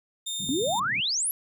25% pulse tone, 3635 Hz, A#7, 44 cents flat, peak -26 dBFS, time 0.26-0.8 s, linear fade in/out 10 ms
pink band-pass noise, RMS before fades -42 dBFS, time 0.39-1.01 s, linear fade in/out 10 ms, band 120 to 240 Hz, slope 24 dB/octave
sine exponential sweep, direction up, 242 to 11840 Hz, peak -24 dBFS, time 0.49-1.31 s, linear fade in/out 0 ms
effects none

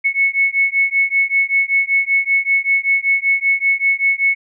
sine beating tone pair, 2200 / 2205.2 Hz, C#7 / C#7, -14 / -10 cents, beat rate 5.2 Hz, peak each -16 dBFS, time 0.04-4.35 s, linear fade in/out 20 ms, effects none

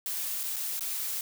blue noise with dropouts, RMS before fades -33 dBFS, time 0.06-1.21 s, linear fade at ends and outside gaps 1 ms, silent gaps 0.432-0.436 / 0.561-0.565 / 0.794-0.808 s, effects none

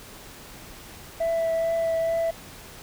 sine tone with vibrato, 660 Hz, E5, 2 cents sharp, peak -19 dBFS, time 1.2-2.31 s, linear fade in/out 10 ms, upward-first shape triangle, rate 2.3 Hz, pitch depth 14 cents each way, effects tanh soft clip ceiling -21 dBFS + pink hiss -44 dBFS RMS until 2.82 s

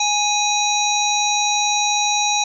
harmonic tone with a mistuned harmonic, 830.6 Hz, G#5, in tune, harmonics 1 / 3 / 5 / 7 / 8, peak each -20 / -24 / -21 / -24 / -26 dBFS, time 0-2.44 s, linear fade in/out 5 ms, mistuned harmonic 5, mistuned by -96 cents, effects none

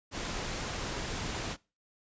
pink noise, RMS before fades -36 dBFS, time 0.11-1.57 s, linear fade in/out 50 ms, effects noise-tail reverb RT60 0.3 s tail -22 dB re dry + resampled to 16000 Hz

